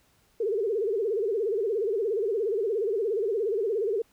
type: tone with vibrato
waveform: sine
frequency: 424.3 Hz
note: G#4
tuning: 37 cents sharp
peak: -24 dBFS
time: 0.4-4.02 s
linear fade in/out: 5 ms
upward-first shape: sine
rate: 17 Hz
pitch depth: 180 cents each way
effects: pink hiss -65 dBFS RMS until 4.12 s